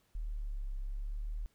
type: exponential two-way sweep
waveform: sine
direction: down then up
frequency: 39.26 to 33.34 to 39.26 Hz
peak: -35 dBFS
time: 0.15-1.46 s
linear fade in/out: 0 ms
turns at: 0.75 s
effects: pink hiss -73 dBFS RMS until 1.54 s